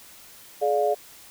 sine chord, D diminished, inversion second, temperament just, 422.9 / 587.3 / 704.8 Hz, Ab4 / D5 / F5, +31 / 0 / +16 cents, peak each -24 dBFS, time 0.61-0.95 s, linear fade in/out 20 ms, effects white hiss -48 dBFS RMS until 1.3 s

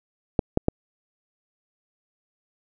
clicks, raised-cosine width 2 ms, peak -5 dBFS, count 3, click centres 0.392 / 0.574 / 0.684 s, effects none

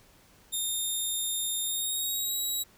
10% pulse tone with pitch glide, 3658 to 3860 Hz, A#7 to B7, -33 to -40 cents, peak -22 dBFS, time 0.52-2.64 s, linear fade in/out 20 ms, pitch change +93 cents, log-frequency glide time 1.63-2.41 s, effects pink hiss -59 dBFS RMS until 2.77 s

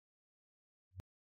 sine tone with exponential growth, 92.2 Hz, F#2, 6 cents flat, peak -39 dBFS, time 0.91-1 s, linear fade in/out 0 ms, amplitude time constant 19 ms, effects AAC 64 kbps

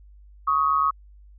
sine tone pair together, 1111.1 / 1259 Hz, C#6 / D#6, +4 / +20 cents, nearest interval major second, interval 216 cents, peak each -21 dBFS, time 0.47-0.91 s, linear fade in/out 10 ms, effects added 50 Hz sine -46 dBFS peak until 1.38 s

